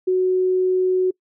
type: tone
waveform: sine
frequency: 370 Hz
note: F#4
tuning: in tune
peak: -15 dBFS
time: 0.07-1.11 s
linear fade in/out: 10 ms
effects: noise-tail reverb RT60 0.1 s tail -24 dB re dry